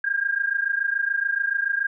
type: tone pair together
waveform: sine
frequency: 1598 / 1625 Hz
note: G6 / G#6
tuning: +33 / -38 cents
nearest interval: unison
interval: 29 cents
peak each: -24 dBFS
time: 0.04-1.87 s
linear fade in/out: 5 ms
effects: none